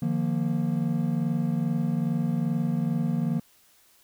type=chord; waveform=triangle; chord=Eb suspended second; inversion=none; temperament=equal with one note detuned; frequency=152.19 / 174.61 / 233.1 Hz; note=Eb3 / F3 / Bb3; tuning=-38 / 0 / 0 cents; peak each=-26 dBFS; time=0.02-3.4 s; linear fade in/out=5 ms; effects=white hiss -60 dBFS RMS until 4.03 s